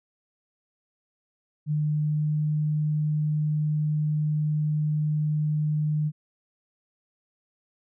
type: tone with pitch glide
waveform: sine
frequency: 150.9 to 151.77 Hz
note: D3 to D#3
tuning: +47 to -43 cents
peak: -22 dBFS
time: 1.66-6.12 s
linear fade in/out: 50 ms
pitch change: +10 cents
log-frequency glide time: 1.94-2.37 s
effects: none